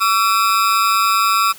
40% pulse ring-modulated tone, 1244.5 Hz, D#6, in tune, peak -9 dBFS, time 0-1.53 s, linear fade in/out 20 ms, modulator 103 Hz, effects white hiss -40 dBFS RMS until 1.58 s + high-pass 80 Hz 12 dB/octave

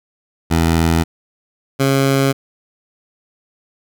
15% pulse tone pair in turn, 82.41 / 136.53 Hz, E2 / C#3, 0 / -26 cents, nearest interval major sixth, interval 874 cents, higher second, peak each -6 dBFS, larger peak neither, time 0.5-1.04 / 1.79-2.33 s, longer neither, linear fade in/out 20 ms, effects none

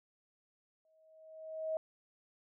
sine tone with exponential growth, 635 Hz, D#5, 35 cents sharp, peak -31 dBFS, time 0.85-1.77 s, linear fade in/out 1 ms, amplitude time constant 200 ms, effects none

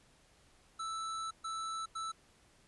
square tone bursts at uneven times, 1318.5 Hz, E6, in tune, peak -38 dBFS, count 3, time 0.79-1.31 / 1.44-1.86 / 1.95-2.12 s, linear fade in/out 10 ms, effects pink hiss -66 dBFS RMS until 2.67 s + resampled to 24000 Hz

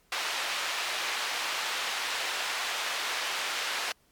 white band-pass noise, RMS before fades -32 dBFS, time 0.12-3.92 s, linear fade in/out 2 ms, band 680 to 3600 Hz, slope 12 dB/octave, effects pink hiss -66 dBFS RMS until 4.11 s + MP3 96 kbps

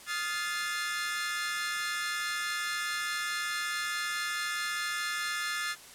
sawtooth chord, F dominant seventh, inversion third, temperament equal with one note detuned, 1244.5 / 1396.9 / 1729.8 / 2093 Hz, Eb6 / F6 / A6 / C7, 0 / 0 / -30 / 0 cents, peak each -35 / -34 / -31 / -35 dBFS, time 0.06-5.76 s, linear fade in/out 50 ms, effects white hiss -50 dBFS RMS until 5.94 s + low-pass 11000 Hz 12 dB/octave

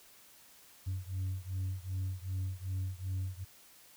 sine beating tone pair, 92.8 / 95.4 Hz, F#2 / G2, +6 / -47 cents, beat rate 2.6 Hz, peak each -35 / -36 dBFS, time 0.86-3.45 s, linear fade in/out 20 ms, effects tanh soft clip ceiling -31 dBFS + white hiss -59 dBFS RMS until 3.96 s

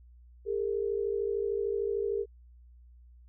sine tone pair together, 404.3 / 457.6 Hz, G#4 / A#4, -46 / -32 cents, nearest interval major second, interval 214 cents, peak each -30 / -32 dBFS, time 0.45-2.26 s, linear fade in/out 50 ms, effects added 60 Hz sine -52 dBFS peak until 3.28 s

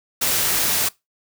white noise, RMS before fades -20 dBFS, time 0.21-0.89 s, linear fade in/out 10 ms, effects noise-tail reverb RT60 0.2 s tail -22 dB re dry

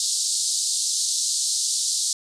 white band-pass noise, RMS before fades -24 dBFS, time 0-2.13 s, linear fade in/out 2 ms, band 3900 to 9000 Hz, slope 48 dB/octave, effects none

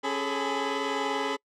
20% pulse tone cluster, 275.2 / 413.7 / 434 / 1005 Hz, C#4 / G#4 / A4 / B5, -12 / -7 / -24 / +30 cents, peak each -28 dBFS, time 0.03-1.37 s, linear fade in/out 20 ms, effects noise-tail reverb RT60 0.1 s tail -26 dB re dry + low-pass 5000 Hz 12 dB/octave

